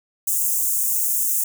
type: high-pass noise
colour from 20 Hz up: white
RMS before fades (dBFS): -21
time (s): 0.27-1.44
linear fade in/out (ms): 5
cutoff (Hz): 6600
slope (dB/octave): 48
effects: none